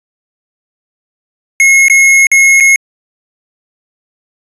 square tone with dropouts, 2167 Hz, C#7, 40 cents flat, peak -4 dBFS, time 1.6-2.76 s, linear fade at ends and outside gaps 1 ms, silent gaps 1.883-1.899 / 2.269-2.316 / 2.601-2.606 s, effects resampled to 24000 Hz

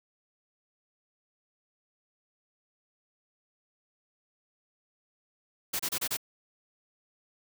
white noise bursts, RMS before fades -31 dBFS, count 5, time 5.73-6.171 s, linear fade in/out 10 ms, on 65 ms, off 29 ms, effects none

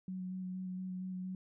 sine tone with vibrato, 185 Hz, F#3, in tune, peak -38 dBFS, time 0.08-1.35 s, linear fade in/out 2 ms, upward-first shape square, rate 4.3 Hz, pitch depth 12 cents each way, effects none

